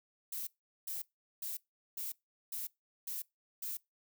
violet noise bursts, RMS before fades -40 dBFS, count 7, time 0.32-3.77 s, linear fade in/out 5 ms, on 150 ms, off 400 ms, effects noise-tail reverb RT60 0.2 s tail -23 dB re dry

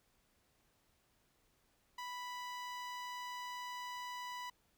sawtooth tone with notch filter, 987.8 Hz, B5, in tune, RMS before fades -45 dBFS, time 1.98-4.5 s, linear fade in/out 5 ms, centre 11000 Hz, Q 0.67, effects pink hiss -75 dBFS RMS until 4.77 s

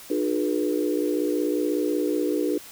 sine tone cluster, 302.6 / 358.8 / 419.4 / 484.7 Hz, D#4 / F4 / G#4 / B4, -48 / +47 / +17 / -32 cents, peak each -25 / -28 / -28 / -29 dBFS, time 0.1-2.58 s, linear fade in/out 5 ms, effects white hiss -44 dBFS RMS until 2.71 s

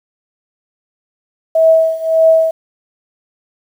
sine tone with tremolo, 647 Hz, E5, 32 cents flat, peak -4 dBFS, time 1.55-2.51 s, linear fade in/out 5 ms, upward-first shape triangle, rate 1.7 Hz, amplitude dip 90%, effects 7-bit

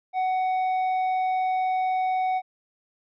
sine tone with tanh clipping, 746 Hz, F#5, 14 cents sharp, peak -23 dBFS, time 0.13-2.42 s, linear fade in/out 50 ms, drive 6 dB, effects none

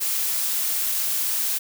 blue noise, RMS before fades -24 dBFS, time 0-1.59 s, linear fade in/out 20 ms, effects none

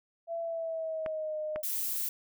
sine tone with pitch glide, 670 to 614.4 Hz, E5 to D#5, +28 to -22 cents, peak -32 dBFS, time 0.27-1.63 s, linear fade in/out 50 ms, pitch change -150 cents, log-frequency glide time 0.41-1.38 s
clicks, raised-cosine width 0.5 ms, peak -23 dBFS, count 2, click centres 1.062 / 1.56 s
violet noise, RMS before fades -33 dBFS, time 1.63-2.09 s, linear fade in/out 5 ms
effects none

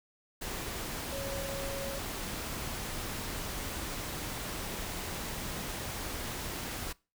sine tone in noise, 551 Hz, C#5, 11 cents flat, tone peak -38 dBFS, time 1.12-1.99 s, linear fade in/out 10 ms, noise pink, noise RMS -38 dBFS, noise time 0.41-6.93 s, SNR -3 dB, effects noise-tail reverb RT60 0.3 s tail -23 dB re dry

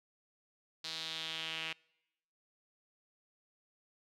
sawtooth tone with band-pass filter sweep, 160.9 Hz, E3, 42 cents flat, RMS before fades -41 dBFS, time 0.84-1.73 s, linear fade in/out 5 ms, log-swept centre 4200 to 2700 Hz, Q 3.7, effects noise-tail reverb RT60 0.9 s tail -26 dB re dry

